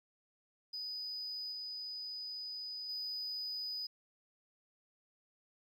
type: tone with level steps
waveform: sine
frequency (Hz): 4978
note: D#8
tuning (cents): 0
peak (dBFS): -38 / -40 / -36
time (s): 0.73-3.87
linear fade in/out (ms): 10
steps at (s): 1.52 / 2.89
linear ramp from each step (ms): 2
effects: tanh soft clip ceiling -36 dBFS + 12-bit